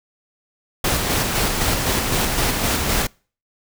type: noise with tremolo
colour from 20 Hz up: pink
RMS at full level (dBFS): -19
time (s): 0.84-3.07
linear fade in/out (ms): 5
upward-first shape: square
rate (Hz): 3.9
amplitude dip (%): 30
effects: noise-tail reverb RT60 0.4 s tail -26 dB re dry